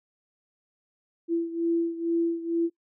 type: beating tone pair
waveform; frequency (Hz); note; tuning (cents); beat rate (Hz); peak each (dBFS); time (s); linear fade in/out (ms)
sine; 334.9 / 337.1; E4 / E4; +27 / +39; 2.2; -25 / -29; 1.28-2.7; 50
effects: noise-tail reverb RT60 0.1 s tail -23 dB re dry